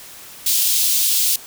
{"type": "high-pass noise", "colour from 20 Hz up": "white", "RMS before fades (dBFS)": -17, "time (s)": [0.46, 1.36], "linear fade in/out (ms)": 5, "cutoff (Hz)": 3100, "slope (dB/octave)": 24, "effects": ["white hiss -39 dBFS RMS until 1.46 s"]}